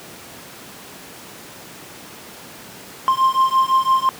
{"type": "beating tone pair", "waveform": "triangle", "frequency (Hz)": [1051, 1056.9], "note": ["C6", "C6"], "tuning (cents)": [7, 17], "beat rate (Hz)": 5.9, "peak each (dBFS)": -15, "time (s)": [3.08, 4.09], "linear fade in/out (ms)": 0, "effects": ["pink hiss -38 dBFS RMS until 4.19 s", "high-pass 150 Hz 12 dB/octave"]}